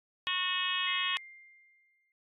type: harmonic tone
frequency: 365.6 Hz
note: F#4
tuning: 21 cents flat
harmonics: 3 / 4 / 5 / 6 / 7 / 8 / 9 / 10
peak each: -37 / -47 / -37 / -45 / -35 / -36 / -35 / -43 dBFS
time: 0.27-1.17 s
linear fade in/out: 0 ms
type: tone with exponential decay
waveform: sine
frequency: 2100 Hz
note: C7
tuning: 6 cents sharp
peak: -35 dBFS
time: 0.87-2.12 s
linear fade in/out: 1 ms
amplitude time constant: 270 ms
effects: AAC 32 kbps